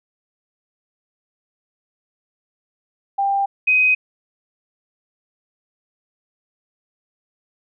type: tone pair in turn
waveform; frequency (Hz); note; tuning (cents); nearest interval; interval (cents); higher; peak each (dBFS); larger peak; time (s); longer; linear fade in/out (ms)
sine; 793 / 2513; G5 / D#7; +20 / +17; octave + minor sixth; 1997; second; -16 / -12; second; 3.18-3.46 / 3.67-3.95; neither; 10
effects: none